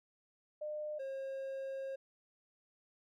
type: tone pair in turn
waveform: sine / triangle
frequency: 604 / 538.1 Hz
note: D5 / C5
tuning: +48 / +48 cents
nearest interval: major second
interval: 200 cents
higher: first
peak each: -38 / -37 dBFS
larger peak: second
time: 0.61-0.99 / 0.99-1.96 s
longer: second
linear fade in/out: 10 ms
effects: none